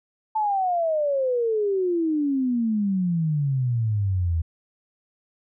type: exponential sweep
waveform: sine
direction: down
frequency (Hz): 885 to 79.8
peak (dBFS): -20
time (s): 0.35-4.42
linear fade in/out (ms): 10
effects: none